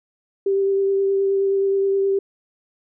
sine tone with vibrato, 392 Hz, G4, in tune, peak -16 dBFS, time 0.46-2.19 s, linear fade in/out 5 ms, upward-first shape triangle, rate 9.5 Hz, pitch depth 15 cents each way, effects none

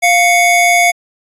square tone pair together, 698.5 / 2220 Hz, F5 / C#7, 0 / +2 cents, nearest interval octave + minor sixth, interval 2002 cents, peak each -11 dBFS, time 0.02-0.92 s, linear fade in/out 20 ms, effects resampled to 32000 Hz

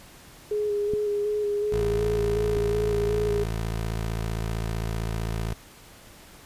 sine tone with vibrato, 415.3 Hz, G#4, in tune, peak -23 dBFS, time 0.51-3.44 s, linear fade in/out 5 ms, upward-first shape square, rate 2.7 Hz, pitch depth 18 cents each way
clicks, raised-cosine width 3 ms, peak -18 dBFS, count 2, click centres 0.936 / 2.571 s
20% pulse tone, 55.5 Hz, A1, 16 cents sharp, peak -22 dBFS, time 1.72-5.54 s, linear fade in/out 5 ms
effects pink hiss -49 dBFS RMS until 6.45 s + resampled to 32000 Hz

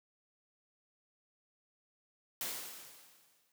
white noise with exponential decay, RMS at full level -37 dBFS, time 2.41-3.52 s, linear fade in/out 1 ms, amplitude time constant 240 ms, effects high-pass 150 Hz 12 dB/octave

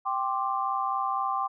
sine chord, G suspended fourth, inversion none, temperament equal with one note detuned, 784 / 1050.7 / 1174.7 Hz, G5 / C6 / D6, 0 / +7 / 0 cents, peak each -30 dBFS, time 0.05-1.48 s, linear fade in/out 20 ms, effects none

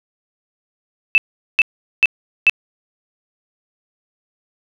sine tone bursts, 2637 Hz, E7, in tune, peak -7 dBFS, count 4, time 1.15-2.496 s, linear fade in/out 0 ms, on 29 ms, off 410 ms, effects none

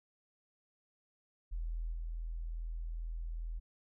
sine tone with level steps, 41.2 Hz, E1, in tune, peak -35 / -37 dBFS, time 1.51-3.6 s, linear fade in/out 20 ms, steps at 1.92 s, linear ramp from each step 20 ms, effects none

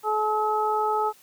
harmonic tone, 428.3 Hz, A4, 47 cents flat, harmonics 1 / 2 / 3, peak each -27 / -24 / -27 dBFS, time 0.03-1.13 s, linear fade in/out 50 ms, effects white hiss -55 dBFS RMS until 1.22 s + high-pass 80 Hz 12 dB/octave

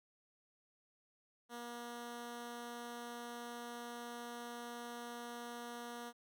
10% pulse tone, 238.5 Hz, A#3, 40 cents sharp, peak -37 dBFS, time 1.49-6.13 s, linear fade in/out 50 ms, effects none

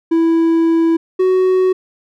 triangle tone pair in turn, 329.6 / 372.2 Hz, E4 / F#4, 0 / +10 cents, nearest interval major second, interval 210 cents, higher second, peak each -8 dBFS, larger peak neither, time 0.11-0.97 / 1.19-1.73 s, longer first, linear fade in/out 10 ms, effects none

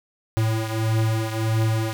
square beating tone pair, 110.7 / 112.3 Hz, A2 / A2, +11 / +36 cents, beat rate 1.6 Hz, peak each -22 / -27 dBFS, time 0.37-1.93 s, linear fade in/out 0 ms, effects none

